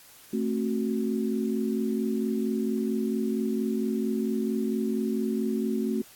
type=chord; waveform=sine; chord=F# diminished; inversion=first; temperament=just; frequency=222 / 266.4 / 370 Hz; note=A3 / C4 / F#4; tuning=+16 / +31 / 0 cents; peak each=-27 / -31 / -31 dBFS; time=0.33-6.02 s; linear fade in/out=5 ms; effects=white hiss -52 dBFS RMS until 6.15 s + AAC 64 kbps